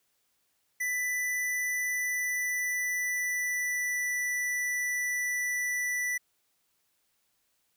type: tone with pitch glide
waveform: square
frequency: 1986 to 1973.4 Hz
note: B6 to B6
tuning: +9 to -2 cents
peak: -29 dBFS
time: 0.8-6.18 s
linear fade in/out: 10 ms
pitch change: -11 cents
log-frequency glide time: 1.84-4.17 s
effects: white hiss -74 dBFS RMS until 7.76 s